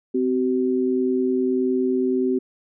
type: tone pair together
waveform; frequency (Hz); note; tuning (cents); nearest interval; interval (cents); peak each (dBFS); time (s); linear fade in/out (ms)
sine; 257.8 / 379.4; C4 / F#4; -26 / +43; perfect fifth; 669; -21; 0.14-2.39; 10
effects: none